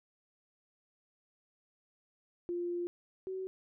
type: tone pair in turn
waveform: sine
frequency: 349.2 / 377.2 Hz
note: F4 / F#4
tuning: 0 / +33 cents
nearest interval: minor second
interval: 133 cents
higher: second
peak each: -33 / -36 dBFS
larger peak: first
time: 2.49-2.87 / 3.27-3.47 s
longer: first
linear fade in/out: 0 ms
effects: none